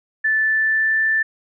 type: tone with pitch glide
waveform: sine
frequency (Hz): 1754 to 1767.2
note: A6 to A6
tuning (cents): -6 to +7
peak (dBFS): -15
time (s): 0.24-1.23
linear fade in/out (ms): 10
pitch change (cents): +13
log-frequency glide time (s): 0.37-1
effects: none